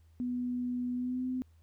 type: tone with pitch glide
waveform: sine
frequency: 246.9 to 255.2 Hz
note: B3 to C4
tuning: 0 to -43 cents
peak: -31 dBFS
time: 0.2-1.42 s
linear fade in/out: 0 ms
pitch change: +57 cents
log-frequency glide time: 0.94-1.25 s
effects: added 81 Hz sine -58 dBFS peak until 1.62 s + pink hiss -75 dBFS RMS until 1.62 s